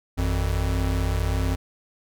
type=tone pair together; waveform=square; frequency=52.57 / 88.1 Hz; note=G#1 / F2; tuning=+22 / +16 cents; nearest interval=major sixth; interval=894 cents; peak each=-25 dBFS; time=0.17-1.56 s; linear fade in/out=20 ms; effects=none